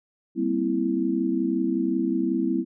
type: chord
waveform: sine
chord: C dominant seventh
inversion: second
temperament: equal with one note detuned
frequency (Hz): 196 / 233.1 / 258.5 / 329.6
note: G3 / Bb3 / C4 / E4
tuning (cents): 0 / 0 / -21 / 0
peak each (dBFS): -29 / -30 / -26 / -25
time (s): 0.35-2.65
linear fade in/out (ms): 50
effects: none